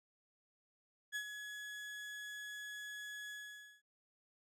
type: tone with ADSR envelope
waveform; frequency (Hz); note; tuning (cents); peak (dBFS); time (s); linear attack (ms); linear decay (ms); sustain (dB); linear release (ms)
35% pulse; 1687; G#6; +27; -35; 1.12-3.82; 37; 78; -8; 510
effects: low-pass 11000 Hz 12 dB/octave